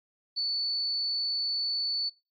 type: tone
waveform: sine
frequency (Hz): 4471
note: C#8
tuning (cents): +14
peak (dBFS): -27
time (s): 0.36-2.1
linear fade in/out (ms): 20
effects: noise-tail reverb RT60 0.3 s tail -25 dB re dry + AAC 48 kbps